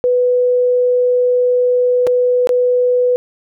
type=tone with dropouts; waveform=sine; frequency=495.4 Hz; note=B4; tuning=5 cents sharp; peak=-10 dBFS; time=0.04-3.16 s; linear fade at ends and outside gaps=0 ms; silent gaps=2.068-2.072 / 2.472-2.492 s; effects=none